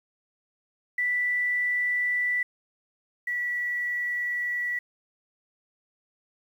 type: tone pair in turn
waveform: sine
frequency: 1972 / 1948.2 Hz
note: B6 / B6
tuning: -3 / -24 cents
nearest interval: unison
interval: 21 cents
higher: first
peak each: -23 / -26 dBFS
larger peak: first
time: 0.98-2.43 / 3.27-4.79 s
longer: second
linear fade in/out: 5 ms
effects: 9-bit